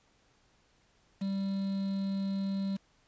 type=tone with quantisation; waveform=triangle; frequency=195.3 Hz; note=G3; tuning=6 cents flat; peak=-28 dBFS; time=1.21-2.77 s; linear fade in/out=10 ms; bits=8; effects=pink hiss -68 dBFS RMS until 3.07 s + resampled to 16000 Hz